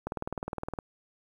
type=click train; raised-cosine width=1 ms; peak=-19 dBFS; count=15; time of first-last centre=0.07-0.788 s; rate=19.5 Hz; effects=9-bit